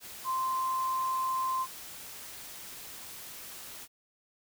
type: tone in noise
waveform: sine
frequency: 1043 Hz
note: C6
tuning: 6 cents flat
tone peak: -28 dBFS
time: 0.24-1.67 s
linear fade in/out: 50 ms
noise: white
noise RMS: -45 dBFS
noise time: 0-3.88 s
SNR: +14 dB
effects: none